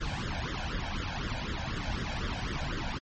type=noise with flanger; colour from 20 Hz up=pink; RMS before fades=-33 dBFS; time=0-2.99 s; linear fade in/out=20 ms; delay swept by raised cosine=0.58 to 1.3 ms; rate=4 Hz; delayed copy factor=+0.85; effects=low-pass 4000 Hz 12 dB/octave + MP3 32 kbps